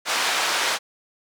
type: band-pass noise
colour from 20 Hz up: pink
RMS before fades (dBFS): -23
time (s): 0.05-0.79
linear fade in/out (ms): 50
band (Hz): 860 to 6400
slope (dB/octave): 12
effects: none